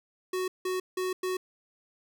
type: tone bursts at uneven times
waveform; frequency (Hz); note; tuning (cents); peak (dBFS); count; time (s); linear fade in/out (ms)
square; 370; F#4; 0; -29; 4; 0.33-0.48 / 0.65-0.8 / 0.97-1.13 / 1.23-1.37; 5
effects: none